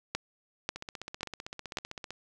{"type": "two click trains", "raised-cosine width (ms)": 0.2, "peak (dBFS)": [-22, -13], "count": [22, 4], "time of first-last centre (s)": [[0.76, 2.106], [0.15, 1.772]], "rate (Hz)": [15.6, 1.85], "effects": []}